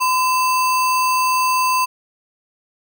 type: tone with sample-and-hold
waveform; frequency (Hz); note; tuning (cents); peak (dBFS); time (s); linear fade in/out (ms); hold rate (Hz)
sine; 1019; C6; -46; -14; 0-1.86; 20; 3675
effects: none